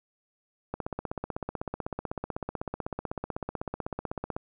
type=click train; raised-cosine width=1 ms; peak=-18 dBFS; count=59; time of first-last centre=0.74-4.365 s; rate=16 Hz; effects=none